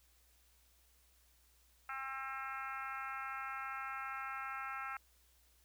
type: harmonic tone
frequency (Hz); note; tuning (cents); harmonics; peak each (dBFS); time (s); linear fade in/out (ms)
267.5; C4; +38; 3 / 4 / 5 / 6 / 7 / 8 / 9 / 10; -49 / -51 / -43 / -49 / -54 / -51 / -54 / -56; 1.89-4.97; 2
effects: added 60 Hz sine -70 dBFS peak until 5.64 s + white hiss -71 dBFS RMS until 5.64 s